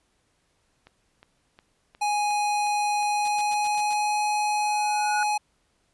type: click train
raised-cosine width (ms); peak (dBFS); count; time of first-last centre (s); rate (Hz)
0.3; -32; 9; 0.87-3.748; 2.78
type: tone with pitch glide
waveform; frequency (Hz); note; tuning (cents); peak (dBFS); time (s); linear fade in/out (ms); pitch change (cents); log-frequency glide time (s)
square; 830.6 to 838.8; G#5 to G#5; 0 to +17; -23; 2.01-5.38; 10; +17; 3.05-4.21
type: noise bursts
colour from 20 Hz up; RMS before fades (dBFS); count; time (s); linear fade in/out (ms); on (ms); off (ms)
white; -40; 6; 3.25-3.936; 0; 31; 100
type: tone with exponential growth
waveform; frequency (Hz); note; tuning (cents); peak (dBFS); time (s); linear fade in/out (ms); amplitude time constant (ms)
sine; 1461; F#6; -22; -24; 4.58-5.23; 1; 140
effects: pink hiss -69 dBFS RMS until 5.93 s + resampled to 24000 Hz